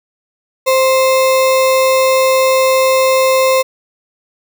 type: tone with sample-and-hold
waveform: sine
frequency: 524 Hz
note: C5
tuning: 2 cents sharp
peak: -8 dBFS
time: 0.66-3.63 s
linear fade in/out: 20 ms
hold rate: 1575 Hz
effects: none